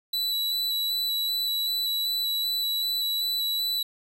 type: tone with vibrato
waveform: 45% pulse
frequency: 3951 Hz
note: B7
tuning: in tune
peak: -24 dBFS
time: 0.13-3.83 s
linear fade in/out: 5 ms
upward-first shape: square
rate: 2.6 Hz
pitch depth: 10 cents each way
effects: none